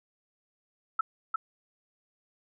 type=tone with echo; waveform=sine; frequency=1318.5 Hz; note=E6; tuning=in tune; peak=-22 dBFS; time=0.99-1.01 s; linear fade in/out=5 ms; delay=350 ms; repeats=1; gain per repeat=-3 dB; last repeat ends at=1.36 s; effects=none